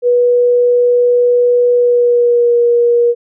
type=tone with pitch glide; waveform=sine; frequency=487.3 to 475.9 Hz; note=B4 to A#4; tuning=-23 to +36 cents; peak=-7 dBFS; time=0.02-3.15 s; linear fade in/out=50 ms; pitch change=-41 cents; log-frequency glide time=1.73-2.56 s; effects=none